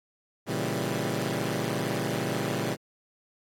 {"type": "chord", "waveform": "15% pulse", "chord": "A# diminished seventh", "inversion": "none", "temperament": "equal", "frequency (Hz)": [116.54, 138.59, 164.81, 196], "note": ["A#2", "C#3", "E3", "G3"], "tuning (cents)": [0, 0, 0, 0], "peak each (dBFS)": -27, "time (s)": [0.46, 2.77], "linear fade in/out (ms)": 50, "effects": ["AAC 48 kbps"]}